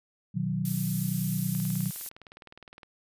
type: chord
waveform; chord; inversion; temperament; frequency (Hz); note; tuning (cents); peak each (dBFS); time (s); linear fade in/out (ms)
sine; B major; none; equal; 123.47 / 155.56 / 185; B2 / D#3 / F#3; 0 / 0 / 0; -33 / -31 / -30; 0.34-1.91; 20
type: noise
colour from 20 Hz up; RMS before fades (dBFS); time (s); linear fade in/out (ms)
violet; -34; 0.65-2.09; 2
type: click train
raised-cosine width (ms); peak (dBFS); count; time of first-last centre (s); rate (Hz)
0.3; -31; 26; 1.55-2.832; 19.5
effects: resampled to 32000 Hz